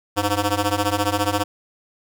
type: ring-modulated tone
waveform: 10% pulse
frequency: 205.4 Hz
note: G#3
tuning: 19 cents flat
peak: -8 dBFS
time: 0.16-1.44 s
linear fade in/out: 20 ms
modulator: 110 Hz
effects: none